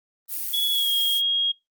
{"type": "noise", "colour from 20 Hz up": "violet", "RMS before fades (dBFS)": -29, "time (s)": [0.28, 1.22], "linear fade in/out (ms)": 50}
{"type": "tone with pitch glide", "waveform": "sine", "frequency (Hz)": [3379, 3270], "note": ["G#7", "G#7"], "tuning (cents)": [29, -28], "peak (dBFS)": -20, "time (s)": [0.53, 1.52], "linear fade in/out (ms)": 10, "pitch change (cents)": -57, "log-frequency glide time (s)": [0.73, 0.91]}
{"effects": ["noise-tail reverb RT60 0.2 s tail -22 dB re dry", "Opus 32 kbps"]}